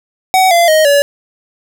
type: tone with pitch steps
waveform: square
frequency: 752 / 685.6 / 625.1 / 569.9 Hz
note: F#5 / F5 / D#5 / C#5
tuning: +28 / -32 / +8 / +48 cents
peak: -7 dBFS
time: 0.34-1.02 s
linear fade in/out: 0 ms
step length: 170 ms
effects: none